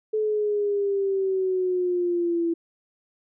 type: exponential sweep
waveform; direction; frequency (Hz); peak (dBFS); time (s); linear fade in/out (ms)
sine; down; 433.7 to 333.5; -21; 0.13-2.54; 10
effects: none